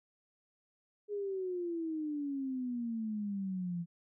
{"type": "exponential sweep", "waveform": "sine", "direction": "down", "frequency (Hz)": [418.3, 168.5], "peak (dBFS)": -34, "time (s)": [1.08, 3.86], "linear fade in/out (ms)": 50, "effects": []}